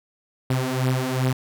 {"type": "beating tone pair", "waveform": "sawtooth", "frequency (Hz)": [127.6, 130.2], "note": ["C3", "C3"], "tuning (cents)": [-43, -8], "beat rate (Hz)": 2.6, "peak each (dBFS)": [-21, -19], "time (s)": [0.5, 1.33], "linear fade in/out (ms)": 5, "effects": []}